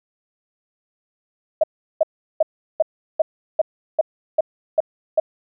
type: tone bursts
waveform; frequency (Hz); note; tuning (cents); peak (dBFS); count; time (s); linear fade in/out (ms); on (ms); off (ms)
sine; 631; D#5; +24; -11; 10; 1.61-5.2; 5; 26; 370
effects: none